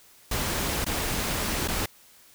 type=noise with dropouts; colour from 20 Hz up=pink; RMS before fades=-28 dBFS; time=0.31-1.86 s; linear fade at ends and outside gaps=5 ms; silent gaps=0.846-0.863 / 1.677-1.683 s; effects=white hiss -55 dBFS RMS until 2.34 s